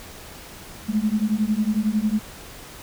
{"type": "beating tone pair", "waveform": "sine", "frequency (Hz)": [208.2, 219.2], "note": ["G#3", "A3"], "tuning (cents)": [5, -6], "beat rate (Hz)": 11, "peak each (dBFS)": -22, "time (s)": [0.88, 2.2], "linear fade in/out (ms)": 20, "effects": ["pink hiss -41 dBFS RMS until 2.82 s"]}